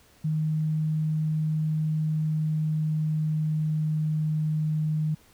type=tone with pitch glide; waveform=sine; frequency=155.56 to 154.57 Hz; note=D#3 to D#3; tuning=0 to -11 cents; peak=-23 dBFS; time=0.24-5.15 s; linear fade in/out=10 ms; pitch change=-11 cents; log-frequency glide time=2-4.31 s; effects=pink hiss -58 dBFS RMS until 5.33 s